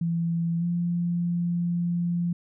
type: tone with pitch glide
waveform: sine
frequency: 168 to 173.02 Hz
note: E3 to F3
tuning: +33 to -16 cents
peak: -23 dBFS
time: 0.01-2.33 s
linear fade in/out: 5 ms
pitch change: +51 cents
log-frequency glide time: 0.59-0.64 s
effects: none